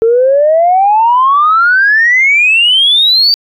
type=exponential sweep; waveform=sine; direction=up; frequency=443.3 to 4668 Hz; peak=-4 dBFS; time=0.02-3.34 s; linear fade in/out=0 ms; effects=tanh soft clip ceiling 0 dBFS